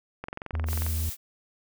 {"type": "click train", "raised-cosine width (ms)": 0.5, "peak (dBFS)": -20, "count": 15, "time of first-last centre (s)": [0.24, 0.865], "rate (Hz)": 22.4}
{"type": "tone", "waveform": "triangle", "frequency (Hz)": 79.8, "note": "D#2", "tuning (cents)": 44, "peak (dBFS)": -24, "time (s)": [0.53, 1.1], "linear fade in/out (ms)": 10}
{"type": "noise", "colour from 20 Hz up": "blue", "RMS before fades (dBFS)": -36, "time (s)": [0.66, 1.17], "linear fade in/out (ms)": 50}
{"effects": []}